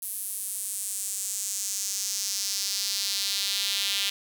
sawtooth tone with high-pass filter sweep, 198.7 Hz, G3, 24 cents sharp, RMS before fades -30 dBFS, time 0.02-4.1 s, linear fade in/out 5 ms, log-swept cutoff 11000 to 3300 Hz, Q 2.4, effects none

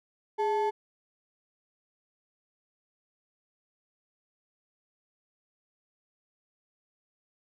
triangle ring-modulated tone, 646 Hz, E5, 35 cents flat, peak -20 dBFS, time 0.38-0.71 s, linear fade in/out 20 ms, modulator 231 Hz, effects none

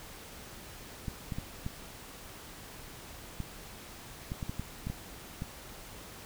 clicks, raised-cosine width 5 ms, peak -23 dBFS, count 12, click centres 1.082 / 1.322 / 1.385 / 1.664 / 3.403 / 4.319 / 4.428 / 4.495 / 4.596 / 4.87 / 4.9 / 5.421 s, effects pink hiss -48 dBFS RMS until 6.25 s

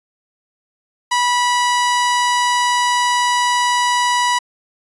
sawtooth tone, 978 Hz, B5, 17 cents flat, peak -10 dBFS, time 1.11-4.39 s, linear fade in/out 10 ms, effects resampled to 22050 Hz

